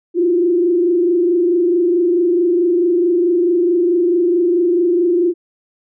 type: tone with frequency modulation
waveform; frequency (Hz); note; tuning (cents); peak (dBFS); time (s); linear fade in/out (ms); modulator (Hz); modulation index
sine; 349.2; F4; 0; -11; 0.14-5.34; 50; 24.6; 0.72
effects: none